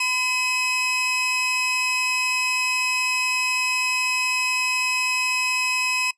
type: tone pair together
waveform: sawtooth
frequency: 1013.6 / 2552 Hz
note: B5 / D#7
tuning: +45 / +43 cents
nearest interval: octave + major third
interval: 1598 cents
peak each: -25 / -18 dBFS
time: 0-6.11 s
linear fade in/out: 5 ms
effects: noise-tail reverb RT60 0.1 s tail -19 dB re dry + resampled to 22050 Hz